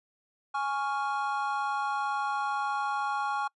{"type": "chord", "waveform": "triangle", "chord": "Db major", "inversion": "second", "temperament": "equal", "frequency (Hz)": [830.6, 1108.7, 1396.9], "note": ["Ab5", "Db6", "F6"], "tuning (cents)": [0, 0, 0], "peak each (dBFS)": [-29, -31, -33], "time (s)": [0.54, 3.48], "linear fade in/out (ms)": 10, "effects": ["noise-tail reverb RT60 0.1 s tail -26 dB re dry", "resampled to 24000 Hz"]}